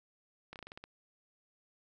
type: slowing click train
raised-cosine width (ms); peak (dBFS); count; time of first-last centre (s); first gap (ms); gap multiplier
0.3; -30; 8; 0.53-0.84; 28; 1.15
effects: none